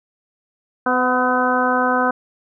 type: harmonic tone with a mistuned harmonic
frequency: 252.6 Hz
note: B3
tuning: 39 cents sharp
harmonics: 1 / 2 / 3 / 4 / 5 / 6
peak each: -22 / -22 / -22 / -22 / -22 / -22 dBFS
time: 0.86-2.11 s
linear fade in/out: 5 ms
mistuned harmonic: 3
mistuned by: -26 cents
effects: none